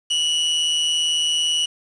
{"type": "tone with amplitude modulation", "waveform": "40% pulse", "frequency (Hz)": 2935, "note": "F#7", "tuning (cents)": -15, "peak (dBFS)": -15, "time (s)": [0.1, 1.66], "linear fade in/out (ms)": 10, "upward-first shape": "sine", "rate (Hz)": 158, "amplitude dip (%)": 50, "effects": ["resampled to 22050 Hz", "7-bit"]}